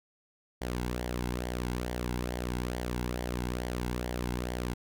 sawtooth tone with flanger, 61 Hz, B1, 21 cents flat, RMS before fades -34 dBFS, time 0.61-4.74 s, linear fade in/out 10 ms, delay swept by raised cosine 0.76 to 1.69 ms, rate 2.3 Hz, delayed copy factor -0.55, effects none

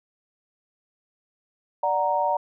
sine chord, D augmented, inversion none, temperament equal, 587.3 / 740 / 932.3 Hz, D5 / F#5 / A#5, 0 / 0 / 0 cents, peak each -26 / -26 / -23 dBFS, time 1.83-2.37 s, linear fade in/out 5 ms, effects none

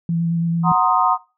sine tone with vibrato, 167.8 Hz, E3, 31 cents sharp, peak -17 dBFS, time 0.09-0.72 s, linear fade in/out 2 ms, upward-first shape square, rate 9.1 Hz, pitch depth 13 cents each way
sine chord, C half-diminished seventh, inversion second, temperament equal, 740 / 932.3 / 1046.5 / 1244.5 Hz, Gb5 / Bb5 / C6 / Eb6, 0 / 0 / 0 / 0 cents, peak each -19 dBFS, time 0.63-1.18 s, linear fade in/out 50 ms
effects noise-tail reverb RT60 0.3 s tail -21 dB re dry

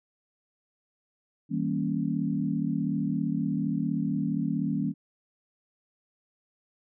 sine chord, E diminished seventh, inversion none, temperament equal with one note detuned, 160.58 / 196 / 233.1 / 277.2 Hz, E3 / G3 / Bb3 / Db4, -45 / 0 / 0 / 0 cents, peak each -31 dBFS, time 1.49-4.94 s, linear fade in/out 50 ms, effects none

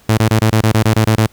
sawtooth tone bursts, 110 Hz, A2, in tune, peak -5 dBFS, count 11, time 0.09-1.266 s, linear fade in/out 5 ms, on 86 ms, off 23 ms, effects pink hiss -49 dBFS RMS until 1.32 s

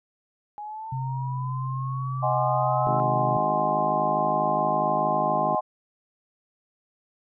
sine linear sweep, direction up, 829 to 1318.5 Hz, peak -33 dBFS, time 0.58-3 s, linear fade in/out 0 ms
sine tone, 130.7 Hz, C3, 1 cent flat, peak -27 dBFS, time 0.92-3.37 s, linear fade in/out 5 ms
sine chord, Ab dominant seventh, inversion second, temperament equal with one note detuned, 622.3 / 743.4 / 830.6 / 1046.5 Hz, Eb5 / Gb5 / Ab5 / C6, 0 / +8 / 0 / 0 cents, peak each -27 dBFS, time 2.22-5.61 s, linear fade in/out 20 ms
harmonic tone, 52.3 Hz, G#1, 13 cents sharp, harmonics 3 / 4 / 5 / 6 / 7 / 8, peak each -34 / -35 / -36 / -37 / -37 / -38 dBFS, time 2.87-5.55 s, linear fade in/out 0 ms
effects none

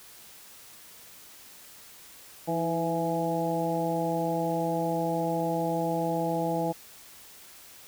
harmonic tone with a mistuned harmonic, 166.8 Hz, E3, 21 cents sharp, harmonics 1 / 2 / 3 / 4 / 5, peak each -32 / -32 / -32 / -32 / -32 dBFS, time 2.47-6.73 s, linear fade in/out 20 ms, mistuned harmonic 2, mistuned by -41 cents, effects white hiss -50 dBFS RMS until 7.87 s

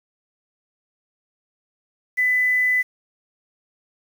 sine tone, 2000 Hz, B6, 21 cents sharp, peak -16 dBFS, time 2.17-2.83 s, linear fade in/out 20 ms, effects 7-bit

